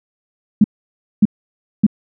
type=tone bursts; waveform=sine; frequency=210 Hz; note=G#3; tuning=19 cents sharp; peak=-5 dBFS; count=3; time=0.61-1.866 s; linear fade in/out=5 ms; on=32 ms; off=580 ms; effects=none